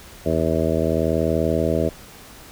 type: harmonic tone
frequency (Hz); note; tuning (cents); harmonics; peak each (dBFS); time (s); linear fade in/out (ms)
80.6; E2; -38; 1 / 2 / 3 / 4 / 5 / 6 / 7 / 8; -26 / -26 / -26 / -26 / -26 / -26 / -26 / -26; 0.25-1.9; 20
effects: pink hiss -43 dBFS RMS until 2.51 s